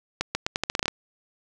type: accelerating click train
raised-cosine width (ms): 0.2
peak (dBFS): -7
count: 11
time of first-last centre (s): 0.21-0.881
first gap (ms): 140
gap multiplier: 0.82
effects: none